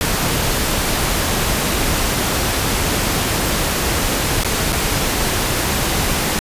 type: noise with dropouts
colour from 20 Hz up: pink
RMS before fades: -18 dBFS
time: 0.01-6.39 s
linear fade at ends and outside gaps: 0 ms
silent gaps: 4.435-4.447 / 4.722-4.728 s
effects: resampled to 32000 Hz